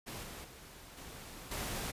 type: noise with level steps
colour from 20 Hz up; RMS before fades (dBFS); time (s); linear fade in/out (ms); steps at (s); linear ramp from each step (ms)
pink; -44 / -47 / -53 / -49 / -39; 0.06-1.92; 20; 0.23 / 0.44 / 0.97 / 1.51; 5
effects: resampled to 32000 Hz